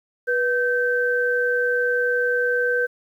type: tone pair together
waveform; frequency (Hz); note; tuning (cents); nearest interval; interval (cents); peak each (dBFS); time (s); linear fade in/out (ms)
sine; 488.7 / 1550; B4 / G6; -18 / -20; octave + minor sixth; 1998; -21; 0.27-2.87; 20
effects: 9-bit